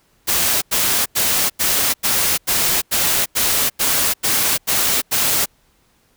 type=noise bursts; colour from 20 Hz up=white; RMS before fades=-17 dBFS; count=12; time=0.27-5.46 s; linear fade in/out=20 ms; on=350 ms; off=90 ms; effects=pink hiss -59 dBFS RMS until 6.16 s